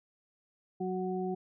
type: harmonic tone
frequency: 185 Hz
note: F#3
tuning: in tune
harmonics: 1 / 2 / 4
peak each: -35 / -34 / -39 dBFS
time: 0.8-1.35 s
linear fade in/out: 10 ms
effects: none